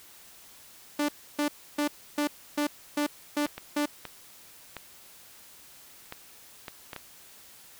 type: tone bursts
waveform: sawtooth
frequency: 293.7 Hz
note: D4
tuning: in tune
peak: -21 dBFS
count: 8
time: 0.99-3.858 s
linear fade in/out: 5 ms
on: 96 ms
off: 300 ms
type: clicks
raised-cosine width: 0.3 ms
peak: -21 dBFS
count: 8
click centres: 3.465 / 3.58 / 4.053 / 4.767 / 6.124 / 6.682 / 6.932 / 6.963 s
effects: white hiss -52 dBFS RMS until 7.79 s